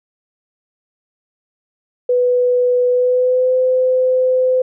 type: tone with pitch glide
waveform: sine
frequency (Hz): 494.7 to 511.3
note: B4 to C5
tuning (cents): +3 to -40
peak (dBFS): -11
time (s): 2.09-4.62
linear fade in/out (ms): 5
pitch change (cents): +57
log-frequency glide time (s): 2.89-3.55
effects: none